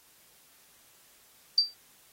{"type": "tone with exponential decay", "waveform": "sine", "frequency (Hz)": 4670, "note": "D8", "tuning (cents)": -11, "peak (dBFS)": -15, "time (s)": [1.58, 1.74], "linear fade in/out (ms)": 1, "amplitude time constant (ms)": 34, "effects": ["white hiss -60 dBFS RMS until 2.12 s", "AAC 48 kbps"]}